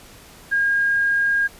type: tone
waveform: sine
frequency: 1623 Hz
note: G#6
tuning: 40 cents flat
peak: -16 dBFS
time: 0.51-1.48 s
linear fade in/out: 20 ms
effects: pink hiss -45 dBFS RMS until 1.59 s + resampled to 32000 Hz